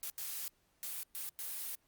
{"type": "noise bursts at uneven times", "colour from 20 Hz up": "blue", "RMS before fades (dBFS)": -41, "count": 5, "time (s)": [[0.03, 0.1], [0.18, 0.48], [0.83, 1.03], [1.15, 1.29], [1.39, 1.75]], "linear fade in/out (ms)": 0, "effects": ["pink hiss -74 dBFS RMS until 1.87 s", "Opus 48 kbps"]}